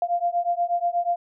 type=beating tone pair; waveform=sine; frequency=692 / 700.3 Hz; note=F5 / F5; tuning=-16 / +5 cents; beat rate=8.3 Hz; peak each=-24 dBFS; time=0.02-1.16 s; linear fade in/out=2 ms; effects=none